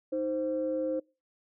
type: tone pair together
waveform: sine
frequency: 312.1 / 523.3 Hz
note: D#4 / C5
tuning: +5 / 0 cents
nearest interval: major sixth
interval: 895 cents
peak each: -32 / -29 dBFS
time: 0.12-1 s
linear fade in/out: 10 ms
effects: noise-tail reverb RT60 0.3 s tail -25 dB re dry + tanh soft clip ceiling -21 dBFS